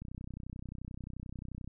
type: click train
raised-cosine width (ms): 5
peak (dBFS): -30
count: 53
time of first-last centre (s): 0.02-1.676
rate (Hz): 31.4
effects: none